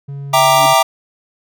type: tone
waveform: triangle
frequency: 140 Hz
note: C#3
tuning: 18 cents sharp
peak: -22 dBFS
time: 0.08-0.74 s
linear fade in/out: 10 ms
type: chord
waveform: square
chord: E half-diminished seventh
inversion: none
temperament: equal with one note detuned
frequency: 659.3 / 784 / 932.3 / 1183.5 Hz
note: E5 / G5 / Bb5 / D6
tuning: 0 / 0 / 0 / +13 cents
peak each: -15 dBFS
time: 0.33-0.83 s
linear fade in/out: 10 ms
type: tone with exponential growth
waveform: triangle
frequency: 287.7 Hz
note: D4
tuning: 36 cents flat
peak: -20 dBFS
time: 0.45-0.66 s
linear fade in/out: 2 ms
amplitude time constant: 45 ms
effects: none